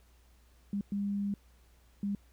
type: tone bursts at uneven times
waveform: sine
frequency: 201.4 Hz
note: G3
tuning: 47 cents sharp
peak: -30 dBFS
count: 3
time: 0.73-0.81 / 0.92-1.34 / 2.03-2.15 s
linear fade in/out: 2 ms
effects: added 60 Hz sine -60 dBFS peak until 2.32 s + pink hiss -68 dBFS RMS until 2.32 s